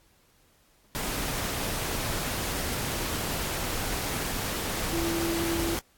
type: tone in noise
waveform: sine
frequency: 335 Hz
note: E4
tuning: 28 cents sharp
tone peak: -28 dBFS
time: 4.93-5.75 s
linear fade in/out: 0 ms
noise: pink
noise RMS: -31 dBFS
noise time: 0.95-5.79 s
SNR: 0 dB
effects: pink hiss -63 dBFS RMS until 5.97 s + AAC 64 kbps